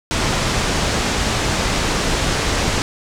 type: low-pass noise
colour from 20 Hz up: pink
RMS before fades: -19 dBFS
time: 0.11-2.82 s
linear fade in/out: 0 ms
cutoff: 7800 Hz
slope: 24 dB/octave
effects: none